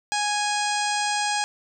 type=harmonic tone with a mistuned harmonic; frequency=830 Hz; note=G#5; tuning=1 cent flat; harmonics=1 / 2 / 3 / 4 / 5 / 6 / 7 / 8 / 9 / 10; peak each=-25 / -30 / -32 / -34 / -35 / -33 / -38 / -36 / -36 / -36 dBFS; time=0.12-1.44 s; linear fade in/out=0 ms; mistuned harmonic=4; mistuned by=-20 cents; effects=none